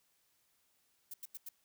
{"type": "noise bursts", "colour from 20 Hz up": "violet", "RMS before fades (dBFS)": -45, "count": 4, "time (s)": [1.11, 1.49], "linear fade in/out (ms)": 5, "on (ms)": 29, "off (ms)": 88, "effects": ["white hiss -75 dBFS RMS until 1.64 s"]}